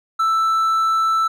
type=tone; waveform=triangle; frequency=1323 Hz; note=E6; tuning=6 cents sharp; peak=-13 dBFS; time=0.19-1.28 s; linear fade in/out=10 ms; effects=none